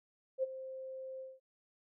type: tone with ADSR envelope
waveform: sine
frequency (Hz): 525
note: C5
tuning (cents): +6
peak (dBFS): -28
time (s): 0.38-1.4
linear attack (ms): 51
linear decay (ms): 22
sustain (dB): -14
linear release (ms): 200
effects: none